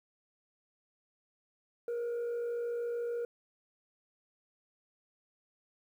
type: tone with frequency modulation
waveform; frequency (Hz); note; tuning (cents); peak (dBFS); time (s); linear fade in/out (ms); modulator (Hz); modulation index
sine; 473.7; A#4; +28; -30; 1.88-3.25; 2; 53.6; 0.21
effects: tanh soft clip ceiling -32 dBFS + 11-bit